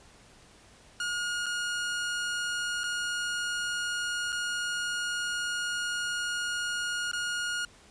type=tone with dropouts; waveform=sawtooth; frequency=1433 Hz; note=F6; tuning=44 cents sharp; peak=-26 dBFS; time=1-7.65 s; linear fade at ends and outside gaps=2 ms; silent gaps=1.46-1.464 / 2.835-2.839 / 4.322-4.326 / 7.115-7.132 s; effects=pink hiss -56 dBFS RMS until 7.9 s + resampled to 22050 Hz